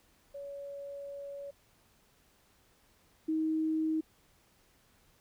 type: tone pair in turn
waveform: sine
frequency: 563 / 316 Hz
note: C#5 / D#4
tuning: +27 / +27 cents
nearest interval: minor seventh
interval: 1000 cents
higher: first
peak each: -40 / -28 dBFS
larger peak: second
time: 0.34-1.51 / 3.28-4.01 s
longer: first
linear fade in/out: 10 ms
effects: pink hiss -67 dBFS RMS until 5.2 s